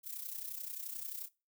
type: noise with amplitude modulation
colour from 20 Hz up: violet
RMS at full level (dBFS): -40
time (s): 0.03-1.29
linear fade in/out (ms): 50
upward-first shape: sine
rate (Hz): 31.4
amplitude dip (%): 70
effects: noise-tail reverb RT60 0.3 s tail -22 dB re dry